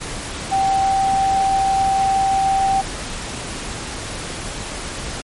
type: tone in noise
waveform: sine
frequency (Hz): 777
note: G5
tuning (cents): -16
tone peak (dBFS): -14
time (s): 0.51-2.82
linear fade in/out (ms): 20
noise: pink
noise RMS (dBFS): -28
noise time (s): 0-5.22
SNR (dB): +11
effects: MP3 48 kbps